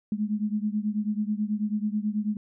sine beating tone pair, 207.7 / 216.9 Hz, G#3 / A3, 0 / -25 cents, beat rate 9.2 Hz, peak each -27 / -29 dBFS, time 0.12-2.37 s, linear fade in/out 2 ms, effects none

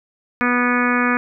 harmonic tone, 245.3 Hz, B3, 12 cents flat, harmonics 1 / 2 / 3 / 4 / 5 / 6 / 7 / 8 / 9 / 10, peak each -19 / -26 / -31 / -27 / -22 / -24 / -23 / -31 / -26 / -30 dBFS, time 0.41-1.17 s, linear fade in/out 0 ms, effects none

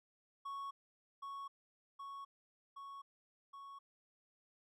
triangle tone with echo, 1108.7 Hz, C#6, in tune, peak -40 dBFS, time 0.45-0.71 s, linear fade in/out 10 ms, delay 770 ms, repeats 4, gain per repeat -2 dB, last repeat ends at 3.79 s, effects none

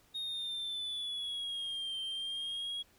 sine exponential two-way sweep, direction down then up, 3729 to 3136 to 3319 Hz, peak -33 dBFS, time 0.14-2.83 s, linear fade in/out 20 ms, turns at 2.01 s, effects tanh soft clip ceiling -35 dBFS + pink hiss -66 dBFS RMS until 2.98 s

